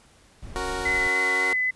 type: noise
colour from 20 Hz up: brown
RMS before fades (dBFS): -37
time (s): 0.42-1.08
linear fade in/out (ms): 10
type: chord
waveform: 15% pulse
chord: F# major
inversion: second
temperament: equal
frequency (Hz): 277.2 / 370 / 466.2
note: C#4 / F#4 / A#4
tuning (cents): 0 / 0 / 0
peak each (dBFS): -30 / -24 / -25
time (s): 0.56-1.53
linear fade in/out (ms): 0
type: tone with vibrato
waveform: sine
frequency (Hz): 2020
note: B6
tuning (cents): +39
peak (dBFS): -21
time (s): 0.85-1.71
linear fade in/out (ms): 10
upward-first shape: sine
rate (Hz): 3.6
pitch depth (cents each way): 10
effects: pink hiss -56 dBFS RMS until 1.75 s + resampled to 24000 Hz